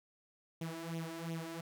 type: tone with flanger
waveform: sawtooth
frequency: 164.81 Hz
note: E3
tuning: in tune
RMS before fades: -42 dBFS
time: 0.61-1.61 s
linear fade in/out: 5 ms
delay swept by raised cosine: 0.31 to 3.21 ms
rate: 2.8 Hz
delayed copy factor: +0.75
effects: none